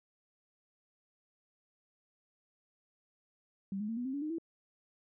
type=tone with pitch steps; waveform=sine; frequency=195.2 / 210.4 / 226.8 / 244.5 / 263.6 / 284.1 / 306.3 / 330.2 Hz; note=G3 / G#3 / A#3 / B3 / C4 / C#4 / D#4 / E4; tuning=-7 / +23 / -47 / -17 / +13 / +43 / -27 / +3 cents; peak=-34 dBFS; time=3.72-4.384 s; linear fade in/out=2 ms; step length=83 ms; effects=none